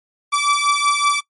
sawtooth beating tone pair, 1156 / 1161.3 Hz, D6 / D6, -28 / -20 cents, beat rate 5.3 Hz, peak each -14 dBFS, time 0.32-1.21 s, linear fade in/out 20 ms, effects noise-tail reverb RT60 0.1 s tail -21 dB re dry + MP3 48 kbps

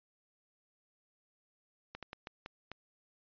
slowing click train, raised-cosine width 0.3 ms, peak -27 dBFS, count 6, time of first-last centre 1.95-2.716 s, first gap 77 ms, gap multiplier 1.35, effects resampled to 11025 Hz

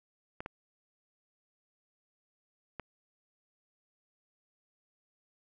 clicks, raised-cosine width 0.5 ms, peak -24 dBFS, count 3, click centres 0.405 / 0.461 / 2.797 s, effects none

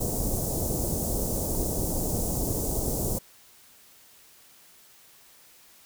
pink band-stop noise, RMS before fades -28 dBFS, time 0-3.19 s, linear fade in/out 10 ms, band 680 to 6700 Hz, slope 24 dB/octave, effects white hiss -55 dBFS RMS until 5.85 s

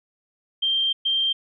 sine tone bursts at uneven times, 3166 Hz, G7, 17 cents sharp, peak -19 dBFS, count 2, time 0.62-0.93 / 1.05-1.33 s, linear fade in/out 10 ms, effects none

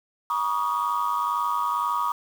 sine tone cluster, 958 / 1129 / 1231 Hz, A#5 / C#6 / D#6, +47 / +31 / -19 cents, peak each -26 dBFS, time 0.3-2.12 s, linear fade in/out 2 ms, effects tanh soft clip ceiling -16 dBFS + 7-bit

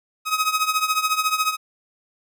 sawtooth tone with tremolo, 1266 Hz, D#6, 30 cents sharp, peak -12 dBFS, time 0.25-1.57 s, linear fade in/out 50 ms, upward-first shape triangle, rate 14 Hz, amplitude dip 85%, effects none

